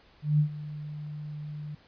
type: tone with ADSR envelope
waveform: sine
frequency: 149.7 Hz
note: D3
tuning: 33 cents sharp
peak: -18 dBFS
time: 0.22-1.75 s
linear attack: 170 ms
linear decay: 95 ms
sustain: -17 dB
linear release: 5 ms
effects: pink hiss -59 dBFS RMS until 1.87 s + resampled to 11025 Hz